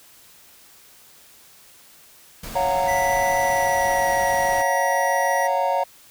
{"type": "noise", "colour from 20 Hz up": "pink", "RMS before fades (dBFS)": -35, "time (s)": [2.43, 4.62], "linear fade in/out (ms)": 5}
{"type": "chord", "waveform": "triangle", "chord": "Gb major seventh", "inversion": "second", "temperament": "just", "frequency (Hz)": [555, 693.7, 740, 925], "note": ["Db5", "F5", "Gb5", "Bb5"], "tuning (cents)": [2, -12, 0, -14], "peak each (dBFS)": [-22, -24, -23, -21], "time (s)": [2.55, 5.84], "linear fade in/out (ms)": 10}
{"type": "tone with pitch glide", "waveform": "square", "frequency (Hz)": [1975.5, 1925.9], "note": ["B6", "B6"], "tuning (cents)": [0, -44], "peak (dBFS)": -26, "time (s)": [2.87, 5.48], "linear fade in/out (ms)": 20, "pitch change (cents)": -44, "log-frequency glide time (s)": [3.34, 4.1]}
{"effects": ["white hiss -50 dBFS RMS until 6.1 s"]}